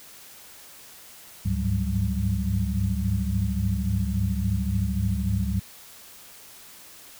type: tone cluster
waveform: sine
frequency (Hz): 70.7 / 100 / 103.6 / 180.8 / 194.4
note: C#2 / G2 / G#2 / F#3 / G3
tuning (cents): +35 / +35 / -4 / -40 / -14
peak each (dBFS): -27 / -31 / -27 / -32 / -29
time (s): 1.45-5.6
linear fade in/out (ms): 10
effects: white hiss -47 dBFS RMS until 7.19 s